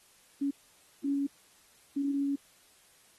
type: tone bursts at uneven times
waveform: sine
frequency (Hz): 280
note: C#4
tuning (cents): +18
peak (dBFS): -27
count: 3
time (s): 0.41-0.51 / 1.04-1.27 / 1.96-2.36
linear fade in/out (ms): 10
effects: white hiss -62 dBFS RMS until 3.18 s + AAC 32 kbps